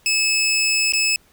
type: tone with dropouts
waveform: 20% pulse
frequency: 2600 Hz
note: E7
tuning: 24 cents flat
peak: -12 dBFS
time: 0.06-1.16 s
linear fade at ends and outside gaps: 1 ms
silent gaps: 0.922-0.935 s
effects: pink hiss -56 dBFS RMS until 1.32 s